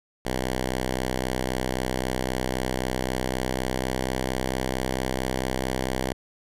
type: tone with pitch glide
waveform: 5% pulse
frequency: 63.8 to 64.47 Hz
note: C2 to C2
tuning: -43 to -25 cents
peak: -14 dBFS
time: 0.25-6.13 s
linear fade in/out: 5 ms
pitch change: +18 cents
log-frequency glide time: 3.14-4.36 s
effects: resampled to 32000 Hz